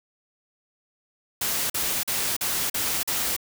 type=noise bursts; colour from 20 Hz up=white; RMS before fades=-26 dBFS; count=6; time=1.41-3.365 s; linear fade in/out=5 ms; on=290 ms; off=43 ms; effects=none